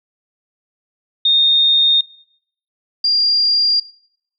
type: tone pair in turn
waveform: sine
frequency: 3677 / 4788 Hz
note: A#7 / D8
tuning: -24 / +33 cents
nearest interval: perfect fourth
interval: 457 cents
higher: second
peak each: -10 / -12 dBFS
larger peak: first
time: 1.25-2.01 / 3.04-3.8 s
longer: neither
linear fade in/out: 5 ms
effects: noise-tail reverb RT60 0.7 s tail -22 dB re dry